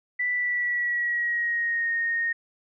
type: tone with pitch glide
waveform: sine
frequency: 1975.5 to 1853.9 Hz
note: B6 to A#6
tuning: 0 to -10 cents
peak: -23 dBFS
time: 0.19-2.33 s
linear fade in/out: 10 ms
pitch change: -110 cents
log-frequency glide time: 0.32-1.9 s
effects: none